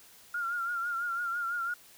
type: tone with vibrato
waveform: sine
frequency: 1396.9 Hz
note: F6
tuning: in tune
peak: -30 dBFS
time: 0.34-1.74 s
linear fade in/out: 5 ms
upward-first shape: triangle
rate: 6 Hz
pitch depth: 65 cents each way
effects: white hiss -56 dBFS RMS until 1.97 s